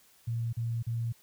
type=tone bursts; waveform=sine; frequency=116.1 Hz; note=A#2; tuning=7 cents flat; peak=-29 dBFS; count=3; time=0.27-1.126 s; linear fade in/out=10 ms; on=260 ms; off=38 ms; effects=white hiss -62 dBFS RMS until 1.22 s